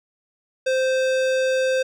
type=tone with hard clipping; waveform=sine; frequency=521 Hz; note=C5; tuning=7 cents flat; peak=-20 dBFS; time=0.66-1.83 s; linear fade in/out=10 ms; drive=18 dB; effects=none